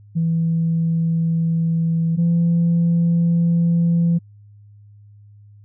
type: tone pair in turn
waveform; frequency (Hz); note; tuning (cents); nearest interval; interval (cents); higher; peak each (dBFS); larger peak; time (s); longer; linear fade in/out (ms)
sine; 164.81 / 169.44; E3 / E3; 0 / +48; unison; 48; second; -15 / -12; second; 0.15-2.17 / 2.17-4.19; neither; 20
effects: tanh soft clip ceiling -11 dBFS + added 103 Hz sine -43 dBFS peak until 5.64 s